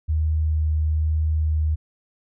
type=tone with vibrato; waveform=sine; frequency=77.78 Hz; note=D#2; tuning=in tune; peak=-18 dBFS; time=0.08-1.76 s; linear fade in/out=20 ms; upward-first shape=sine; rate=1.1 Hz; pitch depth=8 cents each way; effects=none